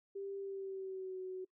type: tone with pitch glide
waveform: sine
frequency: 394.6 to 372.5 Hz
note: G4 to F#4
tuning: +11 to +12 cents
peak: -40 dBFS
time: 0.15-1.45 s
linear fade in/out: 10 ms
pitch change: -99 cents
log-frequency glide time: 0.39-1.19 s
effects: noise-tail reverb RT60 0.1 s tail -23 dB re dry